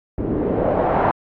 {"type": "noise with low-pass filter sweep", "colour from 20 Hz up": "white", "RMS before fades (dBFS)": -19, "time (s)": [0.18, 1.11], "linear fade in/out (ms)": 0, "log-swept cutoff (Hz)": [290, 960], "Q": 2.1, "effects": ["low-pass 2000 Hz 12 dB/octave", "AAC 32 kbps"]}